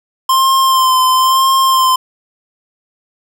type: tone with vibrato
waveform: square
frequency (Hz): 1046.5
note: C6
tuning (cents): 0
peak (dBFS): -9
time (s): 0.29-1.96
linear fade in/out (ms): 5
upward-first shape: sine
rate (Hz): 1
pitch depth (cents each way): 29
effects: none